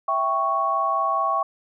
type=chord; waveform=sine; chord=C# diminished; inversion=first; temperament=equal; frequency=659.3 / 784 / 1108.7 Hz; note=E5 / G5 / C#6; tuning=0 / 0 / 0 cents; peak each=-27 / -27 / -21 dBFS; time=0.08-1.43 s; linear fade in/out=5 ms; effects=none